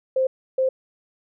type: tone bursts at uneven times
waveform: sine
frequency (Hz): 523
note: C5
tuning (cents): -1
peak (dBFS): -17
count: 2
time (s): 0.16-0.27 / 0.58-0.69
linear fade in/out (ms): 5
effects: none